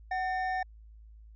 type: tone pair together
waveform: triangle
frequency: 747.3 / 1800 Hz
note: F#5 / A6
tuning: +17 / +39 cents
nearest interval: octave + minor third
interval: 1522 cents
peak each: -28 / -34 dBFS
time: 0.11-0.63 s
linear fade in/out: 5 ms
effects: added 54 Hz sine -49 dBFS peak until 1.35 s + resampled to 16000 Hz